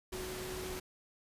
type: tone in noise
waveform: sine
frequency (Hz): 370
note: F#4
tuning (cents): 0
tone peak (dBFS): -42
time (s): 0.12-0.8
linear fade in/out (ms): 10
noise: pink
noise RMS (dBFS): -43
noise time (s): 0.12-0.8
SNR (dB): -2
effects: resampled to 32000 Hz